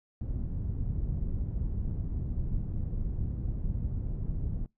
pink low-pass noise, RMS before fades -32 dBFS, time 0.21-4.66 s, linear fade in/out 2 ms, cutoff 140 Hz, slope 12 dB/octave, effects noise-tail reverb RT60 0.2 s tail -24 dB re dry

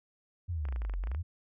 sine exponential two-way sweep, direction down then up, 92.5 to 42.78 to 92.5 Hz, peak -31 dBFS, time 0.48-1.23 s, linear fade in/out 20 ms, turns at 0.99 s
clicks, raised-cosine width 0.5 ms, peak -31 dBFS, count 12, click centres 0.653 / 0.687 / 0.725 / 0.761 / 0.819 / 0.85 / 0.897 / 0.938 / 1.038 / 1.072 / 1.116 / 1.148 s
effects none

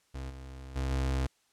35% pulse tone with level steps, 66.2 Hz, C2, 21 cents sharp, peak -35 / -41 / -28 / -26 dBFS, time 0.14-1.27 s, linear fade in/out 10 ms, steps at 0.29 / 0.75 / 0.9 s, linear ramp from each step 20 ms, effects white hiss -70 dBFS RMS until 1.52 s + low-pass 9000 Hz 12 dB/octave

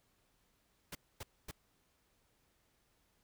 pink noise bursts, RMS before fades -45 dBFS, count 3, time 0.92-1.513 s, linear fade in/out 5 ms, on 31 ms, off 250 ms, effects pink hiss -75 dBFS RMS until 3.23 s

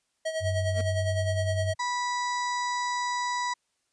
square tone with tremolo, 639 Hz, D#5, 46 cents sharp, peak -27 dBFS, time 0.25-1.74 s, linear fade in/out 10 ms, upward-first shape sine, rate 9.8 Hz, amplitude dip 65%
sine tone with pitch glide, 95.3 to 96.18 Hz, G2 to G2, -48 to -32 cents, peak -26 dBFS, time 0.4-1.75 s, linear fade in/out 50 ms, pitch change +16 cents, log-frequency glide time 0.83-1.07 s
25% pulse tone with exponential growth, 229.1 Hz, A#3, 30 cents flat, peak -30 dBFS, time 0.69-0.81 s, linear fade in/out 2 ms, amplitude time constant 25 ms
harmonic tone, 982 Hz, B5, 10 cents flat, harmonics 1 / 2 / 4 / 5 / 6 / 7 / 8, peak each -28 / -34 / -40 / -42 / -44 / -45 / -46 dBFS, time 1.79-3.54 s, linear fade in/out 10 ms
effects white hiss -75 dBFS RMS until 3.92 s + resampled to 22050 Hz

